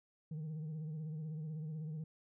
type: tone with vibrato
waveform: sine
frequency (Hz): 155.56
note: D#3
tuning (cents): 0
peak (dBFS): -37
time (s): 0.31-2.04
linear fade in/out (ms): 5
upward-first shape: sine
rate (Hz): 16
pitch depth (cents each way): 64
effects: tanh soft clip ceiling -39 dBFS